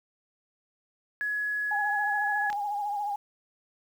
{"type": "tone", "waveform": "sine", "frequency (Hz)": 1686, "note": "G#6", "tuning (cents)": 26, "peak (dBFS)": -27, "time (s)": [1.21, 2.5], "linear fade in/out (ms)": 0}
{"type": "tone with vibrato", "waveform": "sine", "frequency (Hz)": 821, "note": "G#5", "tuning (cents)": -20, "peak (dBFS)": -28, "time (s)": [1.71, 3.16], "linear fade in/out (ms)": 5, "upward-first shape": "sine", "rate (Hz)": 14, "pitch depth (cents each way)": 46}
{"type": "clicks", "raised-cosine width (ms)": 0.2, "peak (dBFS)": -24, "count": 2, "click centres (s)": [2.502, 2.529]}
{"effects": ["9-bit"]}